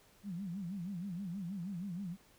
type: tone with vibrato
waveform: sine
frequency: 185 Hz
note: F#3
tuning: in tune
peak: -38 dBFS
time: 0.23-2.17 s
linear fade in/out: 50 ms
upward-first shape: sine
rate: 6.3 Hz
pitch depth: 180 cents each way
effects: pink hiss -65 dBFS RMS until 2.38 s